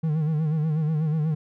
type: tone with vibrato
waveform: triangle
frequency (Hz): 155.5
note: D#3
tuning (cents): -1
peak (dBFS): -19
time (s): 0.03-1.35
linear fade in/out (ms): 10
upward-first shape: sine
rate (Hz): 8.2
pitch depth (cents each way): 73
effects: none